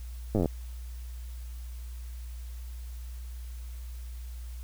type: slowing click train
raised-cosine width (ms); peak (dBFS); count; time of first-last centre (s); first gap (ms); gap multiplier
2; -14; 11; 0.35-0.458; 9; 1.04
effects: added 60 Hz sine -37 dBFS peak until 4.63 s + white hiss -56 dBFS RMS until 4.63 s